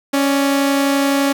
sawtooth tone pair together, 277.2 / 586.2 Hz, C#4 / D5, 0 / -3 cents, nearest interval octave + minor second, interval 1297 cents, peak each -10 / -21 dBFS, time 0.13-1.33 s, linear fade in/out 10 ms, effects none

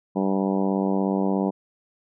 harmonic tone, 96.9 Hz, G2, 20 cents flat, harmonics 2 / 3 / 4 / 5 / 6 / 7 / 8 / 9 / 10, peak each -23 / -27 / -29 / -31 / -33 / -34 / -35 / -36 / -37 dBFS, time 0.15-1.51 s, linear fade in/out 20 ms, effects none

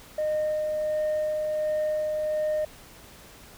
sine tone with tremolo, 613 Hz, D#5, 26 cents flat, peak -21 dBFS, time 0.18-2.65 s, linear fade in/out 5 ms, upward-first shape sine, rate 1.4 Hz, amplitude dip 30%, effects tanh soft clip ceiling -22 dBFS + pink hiss -49 dBFS RMS until 3.57 s

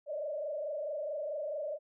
sine tone with frequency modulation, 596 Hz, D5, 25 cents sharp, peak -34 dBFS, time 0.06-1.79 s, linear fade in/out 50 ms, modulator 24.6 Hz, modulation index 1.5, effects none

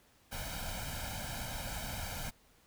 pink noise with comb filter, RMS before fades -40 dBFS, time 0.31-2.31 s, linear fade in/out 20 ms, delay 1.3 ms, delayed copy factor +0.85, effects pink hiss -66 dBFS RMS until 2.66 s

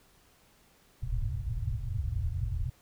white low-pass noise, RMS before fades -32 dBFS, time 1.02-2.7 s, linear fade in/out 10 ms, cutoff 130 Hz, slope 96 dB/octave, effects pink hiss -63 dBFS RMS until 2.81 s

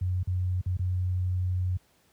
sine tone with dropouts, 91.2 Hz, F#2, 24 cents flat, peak -24 dBFS, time 0.01-1.77 s, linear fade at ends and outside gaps 5 ms, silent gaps 0.23-0.272 / 0.612-0.66 / 0.769-0.792 s, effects pink hiss -65 dBFS RMS until 2.12 s + high-pass 60 Hz 12 dB/octave

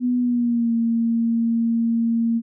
sine tone with pitch glide, 246.9 to 230.4 Hz, B3 to A#3, 0 to -20 cents, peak -17 dBFS, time 0-2.42 s, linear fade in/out 50 ms, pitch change -120 cents, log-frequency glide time 0.18-0.73 s, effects none

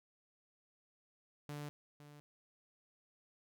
sawtooth tone with echo, 146.83 Hz, D3, in tune, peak -39 dBFS, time 1.49-1.69 s, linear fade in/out 0 ms, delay 510 ms, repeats 1, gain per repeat -12 dB, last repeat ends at 2.2 s, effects none

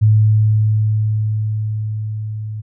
sine tone with level ramp, 107.7 Hz, A2, 37 cents flat, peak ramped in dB -7 to -23 dBFS, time 0.01-2.62 s, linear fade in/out 20 ms, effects none

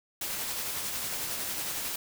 white noise with tremolo, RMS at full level -33 dBFS, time 0.21-1.96 s, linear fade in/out 5 ms, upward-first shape sine, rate 11 Hz, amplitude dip 25%, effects none

